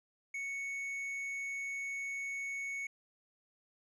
sine tone with tanh clipping, 2217 Hz, C#7, in tune, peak -38 dBFS, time 0.34-2.87 s, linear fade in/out 5 ms, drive 6 dB, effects none

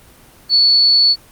sine tone, 4435 Hz, C#8, in tune, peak -8 dBFS, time 0.49-1.16 s, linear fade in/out 50 ms, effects pink hiss -45 dBFS RMS until 1.31 s + Opus 24 kbps

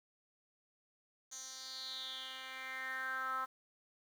10% pulse tone with band-pass filter sweep, 261.6 Hz, C4, in tune, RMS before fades -43 dBFS, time 1.31-3.46 s, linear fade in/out 20 ms, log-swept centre 6400 to 1200 Hz, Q 5.7, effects 10-bit

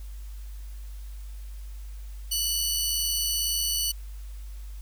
15% pulse tone pair together, 2960 / 4481 Hz, F#7 / C#8, 0 / +18 cents, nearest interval perfect fifth, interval 718 cents, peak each -21 dBFS, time 2.31-3.92 s, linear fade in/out 10 ms, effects added 50 Hz sine -36 dBFS peak until 4.81 s + white hiss -56 dBFS RMS until 4.81 s

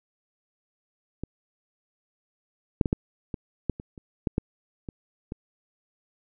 clicks, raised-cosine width 3 ms, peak -19 / -6 / -12 / -9 / -18 / -11 / -24 / -30 / -11 / -10 / -22 / -20 dBFS, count 12, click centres 1.236 / 2.812 / 2.858 / 2.929 / 3.342 / 3.697 / 3.799 / 3.978 / 4.272 / 4.381 / 4.888 / 5.321 s, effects none

